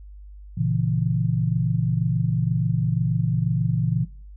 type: chord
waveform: sine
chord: A# diminished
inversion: none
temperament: equal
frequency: 116.54 / 138.59 / 164.81 Hz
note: A#2 / C#3 / E3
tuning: 0 / 0 / 0 cents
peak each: -24 dBFS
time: 0.57-4.05 s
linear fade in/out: 10 ms
effects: noise-tail reverb RT60 0.4 s tail -18 dB re dry + added 50 Hz sine -39 dBFS peak until 4.36 s